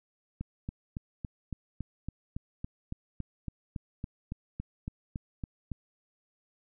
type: click train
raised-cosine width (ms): 5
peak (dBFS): -23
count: 20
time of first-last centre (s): 0.41-5.717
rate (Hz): 3.58
effects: none